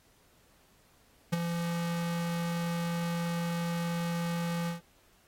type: tone with ADSR envelope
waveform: square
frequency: 170.2 Hz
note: F3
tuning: 44 cents flat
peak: -24 dBFS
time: 1.32-4.81 s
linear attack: 14 ms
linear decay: 18 ms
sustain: -7 dB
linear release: 130 ms
effects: pink hiss -65 dBFS RMS until 5.27 s + AAC 48 kbps